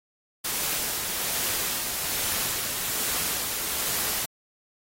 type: noise with tremolo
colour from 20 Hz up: white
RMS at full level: -27 dBFS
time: 0.44-4.26 s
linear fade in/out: 10 ms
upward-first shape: sine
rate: 1.2 Hz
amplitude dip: 30%
effects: AAC 48 kbps